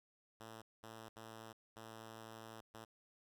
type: tone bursts at uneven times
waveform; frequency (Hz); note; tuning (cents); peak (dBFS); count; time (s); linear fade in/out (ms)
5% pulse; 111.7; A2; +27; -40; 5; 0.4-0.62 / 0.83-1.09 / 1.16-1.53 / 1.76-2.61 / 2.74-2.85; 10
effects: none